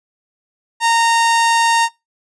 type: tone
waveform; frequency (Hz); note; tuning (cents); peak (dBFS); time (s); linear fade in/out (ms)
sawtooth; 923; A#5; -17; -8; 0.8-1.89; 50
effects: noise-tail reverb RT60 0.2 s tail -21 dB re dry + resampled to 22050 Hz